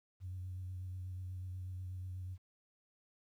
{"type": "tone with vibrato", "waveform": "sine", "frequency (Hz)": 91.9, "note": "F#2", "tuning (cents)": -11, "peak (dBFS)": -40, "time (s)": [0.2, 2.38], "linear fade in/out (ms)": 50, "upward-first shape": "triangle", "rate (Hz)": 8.2, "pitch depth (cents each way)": 31, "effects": ["tanh soft clip ceiling -36 dBFS", "12-bit"]}